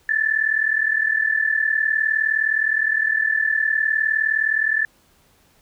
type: tone pair together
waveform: sine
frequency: 1734 / 1773.5 Hz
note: A6 / A6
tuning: -26 / +13 cents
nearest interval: unison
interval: 39 cents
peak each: -20 / -20 dBFS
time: 0.09-4.85 s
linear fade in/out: 2 ms
effects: pink hiss -58 dBFS RMS until 5.61 s